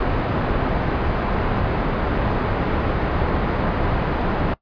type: low-pass noise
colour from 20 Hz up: pink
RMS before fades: -21 dBFS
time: 0-4.54 s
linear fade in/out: 5 ms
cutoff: 1400 Hz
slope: 12 dB/octave
effects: noise-tail reverb RT60 0.1 s tail -20 dB re dry + resampled to 11025 Hz